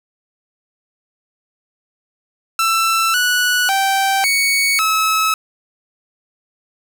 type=tone with pitch steps; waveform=sawtooth; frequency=1334 / 1474 / 779 / 2229 / 1294 Hz; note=E6 / F#6 / G5 / C#7 / E6; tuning=+20 / -7 / -11 / +9 / -32 cents; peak=-10 dBFS; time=2.59-5.34 s; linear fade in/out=2 ms; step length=550 ms; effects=none